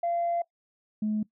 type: tone pair in turn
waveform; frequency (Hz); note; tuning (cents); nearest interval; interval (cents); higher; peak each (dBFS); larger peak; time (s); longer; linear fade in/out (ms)
sine; 687 / 213.5; F5 / G#3; -29 / +48; octave + minor sixth; 2023; first; -24; neither; 0.03-0.42 / 1.02-1.23; first; 5
effects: noise-tail reverb RT60 0.1 s tail -20 dB re dry + tanh soft clip ceiling -21 dBFS